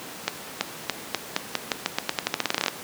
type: accelerating click train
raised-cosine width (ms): 0.2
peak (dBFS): -4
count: 22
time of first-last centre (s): 0.28-2.682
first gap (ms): 330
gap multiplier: 0.87
effects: pink hiss -38 dBFS RMS until 2.83 s + high-pass 200 Hz 12 dB/octave